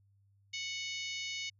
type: harmonic tone with a mistuned harmonic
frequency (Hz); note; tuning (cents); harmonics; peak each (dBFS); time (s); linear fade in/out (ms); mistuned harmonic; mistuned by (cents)
738; F#5; -5; 3 / 4 / 5 / 6 / 7 / 8 / 9; -41 / -43 / -45 / -47 / -48 / -49 / -50; 0.53-1.5; 10; 8; +37
effects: added 99 Hz sine -65 dBFS peak until 1.59 s